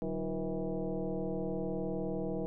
sine tone with frequency modulation, 146.2 Hz, D3, 7 cents flat, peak -32 dBFS, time 0.02-2.46 s, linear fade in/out 0 ms, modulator 166 Hz, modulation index 2.9, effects none

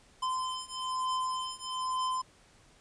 square beating tone pair, 1028 / 1029.1 Hz, C6 / C6, -31 / -29 cents, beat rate 1.1 Hz, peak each -36 / -35 dBFS, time 0.22-2.22 s, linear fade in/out 10 ms, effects pink hiss -61 dBFS RMS until 2.8 s + resampled to 22050 Hz

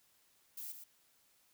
violet noise with echo, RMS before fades -45 dBFS, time 0.57-0.72 s, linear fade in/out 5 ms, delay 120 ms, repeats 1, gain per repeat -7 dB, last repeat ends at 0.84 s, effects white hiss -71 dBFS RMS until 1.53 s

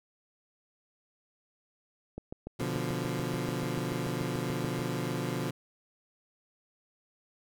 click train, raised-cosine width 2 ms, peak -25 dBFS, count 19, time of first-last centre 2.18-4.792 s, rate 6.89 Hz
20% pulse chord, B diminished, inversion none, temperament equal, 123.47 / 146.83 / 174.61 Hz, B2 / D3 / F3, 0 / 0 / 0 cents, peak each -30 / -31 / -31 dBFS, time 2.59-5.51 s, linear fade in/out 10 ms
effects none

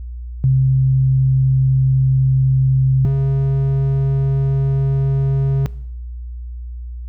sine / triangle tone pair in turn, 132 / 136.1 Hz, C3 / C#3, +16 / -31 cents, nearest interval minor second, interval 53 cents, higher second, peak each -10 / -11 dBFS, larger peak first, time 0.44-3.05 / 3.05-5.66 s, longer neither, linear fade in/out 0 ms, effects noise-tail reverb RT60 0.8 s tail -20 dB re dry + added 60 Hz sine -26 dBFS peak until 7.08 s

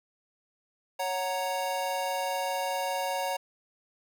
square chord, F# major, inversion second, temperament equal, 554.4 / 740 / 932.3 Hz, C#5 / F#5 / A#5, 0 / 0 / 0 cents, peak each -34 dBFS, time 0.99-3.37 s, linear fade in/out 10 ms, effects none

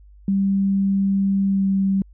sine tone with pitch glide, 196 to 194.2 Hz, G3 to G3, 0 to -16 cents, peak -16 dBFS, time 0.28-2.02 s, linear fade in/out 2 ms, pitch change -16 cents, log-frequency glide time 1.48-1.65 s, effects added 50 Hz sine -44 dBFS peak until 2.13 s

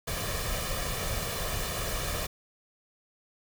pink noise with comb filter, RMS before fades -32 dBFS, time 0.07-2.27 s, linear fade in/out 10 ms, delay 1.7 ms, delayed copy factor +0.6, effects none

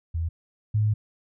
sine tone pair in turn, 82.41 / 106.75 Hz, E2 / G#2, 0 / +48 cents, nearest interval major third, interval 448 cents, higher second, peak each -24 / -19 dBFS, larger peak second, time 0.14-0.29 / 0.74-0.94 s, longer second, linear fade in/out 10 ms, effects none

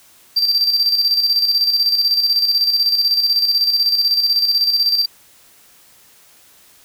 triangle tone with tremolo, 4698 Hz, D8, in tune, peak -10 dBFS, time 0.36-5.06 s, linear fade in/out 10 ms, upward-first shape square, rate 16 Hz, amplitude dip 50%, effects white hiss -49 dBFS RMS until 6.84 s

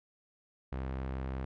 sawtooth tone with vibrato, 65.7 Hz, C2, 8 cents sharp, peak -31 dBFS, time 0.72-1.45 s, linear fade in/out 5 ms, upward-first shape triangle, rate 14 Hz, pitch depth 10 cents each way, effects low-pass 2000 Hz 12 dB/octave

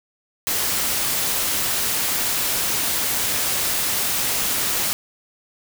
white noise, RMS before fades -22 dBFS, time 0.47-4.93 s, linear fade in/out 0 ms, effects none

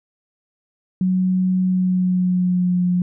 sine tone with pitch glide, 185 to 178.9 Hz, F#3 to F3, 0 to +42 cents, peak -15 dBFS, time 1.01-3.02 s, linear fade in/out 2 ms, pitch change -58 cents, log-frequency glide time 1.64-2.85 s, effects none

